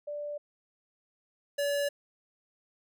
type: tone pair in turn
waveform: sine / square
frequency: 587.3 / 571.6 Hz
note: D5 / D5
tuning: 0 / -47 cents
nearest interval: unison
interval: 47 cents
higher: first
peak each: -34 / -28 dBFS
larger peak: second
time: 0.07-0.38 / 1.58-1.89 s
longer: neither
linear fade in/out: 10 ms
effects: none